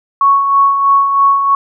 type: tone with tremolo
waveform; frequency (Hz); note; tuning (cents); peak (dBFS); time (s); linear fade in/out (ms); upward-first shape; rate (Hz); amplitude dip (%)
sine; 1109; C#6; 0; -5; 0.21-1.55; 2; sine; 3.1; 50
effects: none